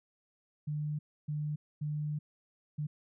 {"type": "tone bursts at uneven times", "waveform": "sine", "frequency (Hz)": 149.8, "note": "D3", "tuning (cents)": 35, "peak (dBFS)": -32, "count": 4, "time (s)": [[0.67, 0.99], [1.28, 1.56], [1.81, 2.19], [2.78, 2.87]], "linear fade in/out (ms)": 10, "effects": []}